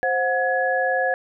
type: tone cluster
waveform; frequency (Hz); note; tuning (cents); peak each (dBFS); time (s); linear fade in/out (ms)
sine; 524 / 728 / 1686; C5 / F#5 / G#6; +2 / -28 / +26; -23; 0.03-1.14; 0
effects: none